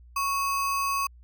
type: tone with sample-and-hold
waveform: sine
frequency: 1108.7 Hz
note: C#6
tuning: in tune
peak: -24 dBFS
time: 0.16-1.07 s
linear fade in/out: 5 ms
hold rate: 3675 Hz
effects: added 60 Hz sine -48 dBFS peak until 1.23 s